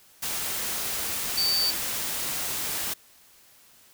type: tone in noise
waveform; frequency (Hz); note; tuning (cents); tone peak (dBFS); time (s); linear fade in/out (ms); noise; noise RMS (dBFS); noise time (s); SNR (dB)
sine; 4586; D8; -42; -22; 1.37-1.71; 10; white; -30; 0.22-2.94; +5
effects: white hiss -56 dBFS RMS until 3.93 s